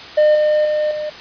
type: tone with level steps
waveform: triangle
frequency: 606 Hz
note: D#5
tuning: 46 cents flat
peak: -7 / -10 / -13 / -19 dBFS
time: 0.17-1.1 s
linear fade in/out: 10 ms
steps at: 0.35 / 0.65 / 0.91 s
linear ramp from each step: 2 ms
effects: white hiss -34 dBFS RMS until 1.2 s + resampled to 11025 Hz